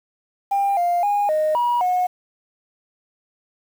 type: tone with pitch steps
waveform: sine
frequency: 797 / 700 / 818 / 618 / 963 / 727 Hz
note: G5 / F5 / G#5 / D#5 / B5 / F#5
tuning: +28 / +4 / -26 / -12 / -44 / -31 cents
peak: -15 dBFS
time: 0.51-2.07 s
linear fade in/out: 10 ms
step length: 260 ms
effects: tanh soft clip ceiling -14 dBFS + 7-bit